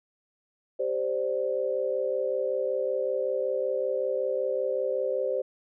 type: chord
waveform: sine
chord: G suspended fourth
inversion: none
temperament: just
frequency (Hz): 392 / 522.7 / 588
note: G4 / C5 / D5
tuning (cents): 0 / -2 / +2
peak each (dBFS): -32 / -27 / -32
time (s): 0.79-5.42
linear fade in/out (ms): 10
effects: none

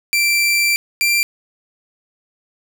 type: tone pair in turn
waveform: sawtooth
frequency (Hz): 2349 / 2364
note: D7 / D7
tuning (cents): 0 / +11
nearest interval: unison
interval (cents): 11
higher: second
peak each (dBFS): -10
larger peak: neither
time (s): 0.13-0.76 / 1.01-1.23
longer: first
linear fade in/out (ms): 0
effects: none

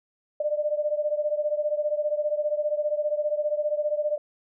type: beating tone pair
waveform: sine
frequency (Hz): 594 / 609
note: D5 / D#5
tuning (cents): +20 / -37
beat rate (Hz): 15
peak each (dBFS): -25 / -28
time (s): 0.4-4.18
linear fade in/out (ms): 5
effects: none

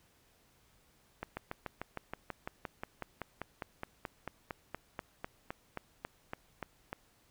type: slowing click train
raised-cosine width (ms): 0.5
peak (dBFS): -23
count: 28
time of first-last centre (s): 1.23-6.929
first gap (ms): 140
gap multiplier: 1.03
effects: pink hiss -68 dBFS RMS until 7.3 s

